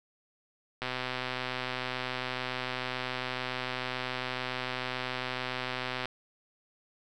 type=click train; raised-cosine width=0.3 ms; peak=-17 dBFS; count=666; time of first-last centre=0.82-6.056 s; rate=127 Hz; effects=none